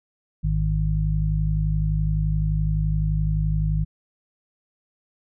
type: harmonic tone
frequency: 51.7 Hz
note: G#1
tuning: 7 cents flat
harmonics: 1 / 2 / 3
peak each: -22 / -28 / -23 dBFS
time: 0.43-3.85 s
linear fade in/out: 20 ms
effects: none